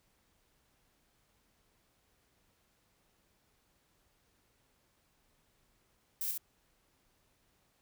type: noise with echo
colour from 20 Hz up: violet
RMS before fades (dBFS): -36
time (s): 6.21-6.31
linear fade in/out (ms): 0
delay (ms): 67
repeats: 1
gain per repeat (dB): -3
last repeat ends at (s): 6.377
effects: pink hiss -73 dBFS RMS until 7.81 s

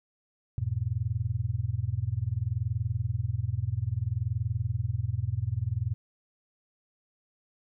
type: chord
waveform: sine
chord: E major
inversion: none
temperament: just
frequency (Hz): 82.41 / 103.01 / 123.61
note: E2 / G#2 / B2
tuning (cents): 0 / -14 / +2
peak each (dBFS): -35 / -30 / -31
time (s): 0.58-5.94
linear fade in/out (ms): 0
effects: none

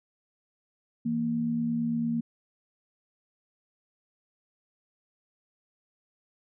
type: tone pair together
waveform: sine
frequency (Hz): 164.81 / 233.7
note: E3 / A#3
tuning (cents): 0 / +5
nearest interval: tritone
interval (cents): 605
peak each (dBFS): -34 / -26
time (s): 1.05-2.21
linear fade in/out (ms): 10
effects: none

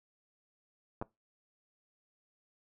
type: clicks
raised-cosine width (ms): 1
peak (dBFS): -24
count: 2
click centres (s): 1.015 / 1.024
effects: noise-tail reverb RT60 0.2 s tail -21 dB re dry

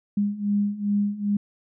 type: beating tone pair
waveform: sine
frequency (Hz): 202.7 / 205.2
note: G#3 / G#3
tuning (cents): -42 / -21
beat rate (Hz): 2.5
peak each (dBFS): -26 / -23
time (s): 0.17-1.37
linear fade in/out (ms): 5
effects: none

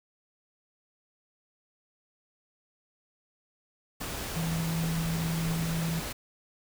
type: tone in noise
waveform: sine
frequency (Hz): 164.1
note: E3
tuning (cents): -8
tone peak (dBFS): -28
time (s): 4.36-6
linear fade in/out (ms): 10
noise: pink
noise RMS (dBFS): -36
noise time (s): 4-6.13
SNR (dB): +5
effects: none

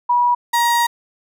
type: tone pair in turn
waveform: sine / 35% pulse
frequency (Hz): 970 / 945.7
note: B5 / A#5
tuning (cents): -31 / +25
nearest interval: unison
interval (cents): 44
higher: first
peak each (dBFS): -12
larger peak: neither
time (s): 0.09-0.35 / 0.53-0.87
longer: second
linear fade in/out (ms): 10
effects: none

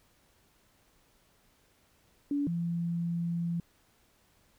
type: tone pair in turn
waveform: sine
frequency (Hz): 286.2 / 170.18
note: D4 / F3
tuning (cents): -45 / -45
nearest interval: major sixth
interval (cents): 900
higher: first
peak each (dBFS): -27 / -29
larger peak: first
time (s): 2.31-2.47 / 2.47-3.6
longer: second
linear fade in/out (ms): 2
effects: pink hiss -67 dBFS RMS until 4.58 s

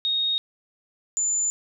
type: tone pair in turn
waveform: sine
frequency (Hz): 3729 / 7066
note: A#7 / A8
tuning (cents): 0 / +6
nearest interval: major seventh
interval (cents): 1106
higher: second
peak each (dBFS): -21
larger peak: neither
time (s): 0.05-0.38 / 1.17-1.5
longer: neither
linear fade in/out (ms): 0
effects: none

